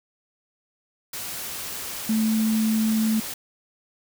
sine tone in noise, 220 Hz, A3, in tune, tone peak -19 dBFS, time 2.09-3.2 s, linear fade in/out 5 ms, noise white, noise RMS -33 dBFS, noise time 1.13-3.34 s, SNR +11 dB, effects none

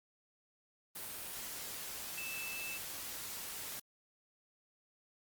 sine tone in noise, 2637 Hz, E7, in tune, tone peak -42 dBFS, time 2.17-2.78 s, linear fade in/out 10 ms, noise white, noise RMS -44 dBFS, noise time 0.95-3.8 s, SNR -1 dB, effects Opus 32 kbps

